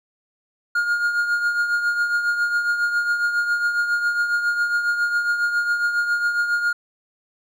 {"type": "tone with tremolo", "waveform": "triangle", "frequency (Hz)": 1421, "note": "F6", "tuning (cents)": 30, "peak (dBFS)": -14, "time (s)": [0.75, 6.73], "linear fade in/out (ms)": 5, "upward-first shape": "triangle", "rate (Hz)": 7.3, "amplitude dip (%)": 60, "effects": []}